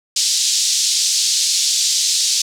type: band-pass noise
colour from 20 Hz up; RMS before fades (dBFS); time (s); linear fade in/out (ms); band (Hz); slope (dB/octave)
pink; -17; 0.16-2.42; 5; 4100 to 7600; 24
effects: none